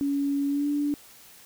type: tone with pitch glide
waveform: sine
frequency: 281.6 to 290.4 Hz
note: C#4 to D4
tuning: +27 to -19 cents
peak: -23 dBFS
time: 0.01-0.94 s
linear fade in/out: 0 ms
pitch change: +54 cents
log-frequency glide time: 0.48-0.68 s
effects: white hiss -51 dBFS RMS until 1.45 s